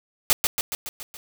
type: noise with echo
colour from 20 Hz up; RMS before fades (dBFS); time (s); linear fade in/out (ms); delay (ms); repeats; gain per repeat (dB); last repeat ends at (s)
white; -17; 0.3-0.33; 0; 140; 6; -4; 1.17
effects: none